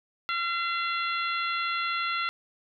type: harmonic tone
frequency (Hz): 683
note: F5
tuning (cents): -39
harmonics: 2 / 3 / 4 / 5 / 6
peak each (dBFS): -29 / -33 / -35 / -37 / -39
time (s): 0.29-2.29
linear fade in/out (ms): 0
effects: none